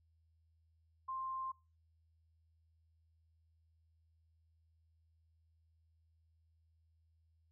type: tone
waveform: sine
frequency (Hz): 1052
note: C6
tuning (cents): +9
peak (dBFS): -39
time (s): 1.08-1.52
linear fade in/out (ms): 10
effects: noise-tail reverb RT60 0.3 s tail -21 dB re dry + added 81 Hz sine -70 dBFS peak until 7.51 s